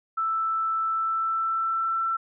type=tone with pitch glide; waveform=sine; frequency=1322 to 1339.7 Hz; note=E6 to E6; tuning=+5 to +28 cents; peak=-23 dBFS; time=0.17-2.17 s; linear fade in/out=10 ms; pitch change=+23 cents; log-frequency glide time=0.85-2.03 s; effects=none